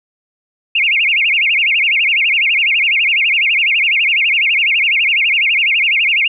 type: tone with vibrato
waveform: sine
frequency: 2446 Hz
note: D#7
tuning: 30 cents flat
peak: -10 dBFS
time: 0.75-6.28 s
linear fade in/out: 5 ms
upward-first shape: sine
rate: 12 Hz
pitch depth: 260 cents each way
effects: none